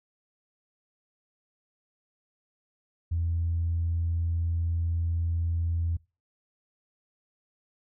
sine tone, 84 Hz, E2, 33 cents sharp, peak -24 dBFS, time 3.11-5.97 s, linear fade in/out 10 ms, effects noise-tail reverb RT60 0.3 s tail -24 dB re dry + tanh soft clip ceiling -20 dBFS

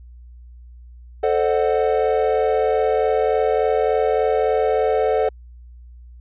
triangle chord, A diminished seventh, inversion none, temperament equal with one note detuned, 440 / 523.3 / 607 / 740 Hz, A4 / C5 / Eb5 / Gb5, 0 / 0 / -43 / 0 cents, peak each -17 / -20 / -22 / -21 dBFS, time 1.23-5.29 s, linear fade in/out 5 ms, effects added 60 Hz sine -39 dBFS peak until 6.2 s + resampled to 8000 Hz

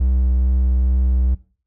triangle tone with vibrato, 63.4 Hz, B1, 46 cents sharp, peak -12 dBFS, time 0-1.35 s, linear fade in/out 10 ms, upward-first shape sine, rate 2.3 Hz, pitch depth 12 cents each way, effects noise-tail reverb RT60 0.4 s tail -18 dB re dry

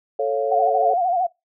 sine chord, A augmented, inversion none, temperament equal, 440 / 554.4 / 698.5 Hz, A4 / C#5 / E#5, 0 / 0 / 0 cents, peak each -23 / -22 / -26 dBFS, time 0.19-0.94 s, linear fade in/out 5 ms
sine tone with vibrato, 720 Hz, F#5, 47 cents flat, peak -17 dBFS, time 0.51-1.27 s, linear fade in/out 10 ms, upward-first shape sine, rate 13 Hz, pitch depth 89 cents each way
effects noise-tail reverb RT60 0.2 s tail -23 dB re dry

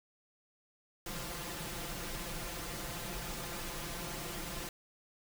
pink noise with comb filter, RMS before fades -41 dBFS, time 1.06-4.69 s, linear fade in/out 2 ms, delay 5.8 ms, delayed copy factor +0.85, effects none

